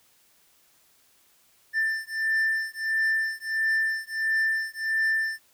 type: beating tone pair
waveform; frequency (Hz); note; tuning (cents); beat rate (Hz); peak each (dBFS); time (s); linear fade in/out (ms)
triangle; 1778 / 1779.5; A6 / A6; +18 / +19; 1.5; -25; 1.73-5.4; 50
effects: white hiss -62 dBFS RMS until 5.53 s